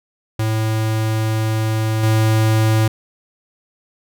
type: tone with level steps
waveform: square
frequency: 110 Hz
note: A2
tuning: in tune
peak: -17 / -13 dBFS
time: 0.39-2.88 s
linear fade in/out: 5 ms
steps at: 2.03 s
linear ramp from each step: 5 ms
effects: none